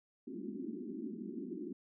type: band-pass noise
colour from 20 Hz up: pink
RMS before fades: -43 dBFS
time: 0.27-1.73 s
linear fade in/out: 5 ms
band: 190 to 380 Hz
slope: 96 dB/octave
effects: none